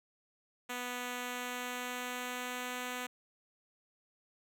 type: tone with pitch glide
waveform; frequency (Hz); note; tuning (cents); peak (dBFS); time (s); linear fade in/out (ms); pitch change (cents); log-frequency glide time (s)
5% pulse; 246.9 to 249; B3 to B3; 0 to +14; -26; 0.69-3.07; 10; +14; 1.15-2.78
effects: none